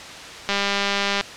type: click train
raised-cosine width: 0.2 ms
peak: -4 dBFS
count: 145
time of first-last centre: 0.49-1.21 s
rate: 200 Hz
effects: white hiss -36 dBFS RMS until 1.36 s + low-pass 5000 Hz 12 dB/octave